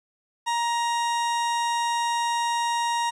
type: tone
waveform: 40% pulse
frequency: 940 Hz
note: A#5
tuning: 14 cents sharp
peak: -22 dBFS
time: 0.46-3.11 s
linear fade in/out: 20 ms
effects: resampled to 22050 Hz + 9-bit